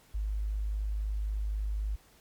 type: tone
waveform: sine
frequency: 51.91 Hz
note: G#1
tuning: in tune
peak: -29 dBFS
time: 0.14-1.96 s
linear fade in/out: 10 ms
effects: pink hiss -61 dBFS RMS until 2.2 s + MP3 96 kbps